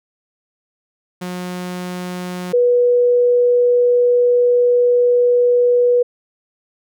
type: tone pair in turn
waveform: sawtooth / sine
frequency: 180 / 487.7 Hz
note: F#3 / B4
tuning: -47 / -22 cents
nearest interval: octave + perfect fourth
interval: 1725 cents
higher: second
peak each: -20 / -10 dBFS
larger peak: second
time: 1.21-2.53 / 2.53-6.03 s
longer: second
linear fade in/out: 10 ms
effects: none